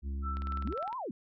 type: harmonic tone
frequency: 68.8 Hz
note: C#2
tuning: 12 cents flat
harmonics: 1 / 3 / 4 / 5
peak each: -33 / -46 / -54 / -55 dBFS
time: 0.02-0.75 s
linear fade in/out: 50 ms
type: tone with tremolo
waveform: sine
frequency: 1329 Hz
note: E6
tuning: 14 cents sharp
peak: -35 dBFS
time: 0.22-0.95 s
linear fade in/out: 50 ms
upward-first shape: sine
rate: 3.9 Hz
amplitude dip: 65%
type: click train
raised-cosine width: 0.3 ms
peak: -31 dBFS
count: 12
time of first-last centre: 0.37-0.928 s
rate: 19.7 Hz
type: linear two-way sweep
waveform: sine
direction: up then down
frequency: 179.4 to 1073 to 179.4 Hz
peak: -35 dBFS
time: 0.65-1.11 s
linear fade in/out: 2 ms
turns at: 0.97 s
effects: none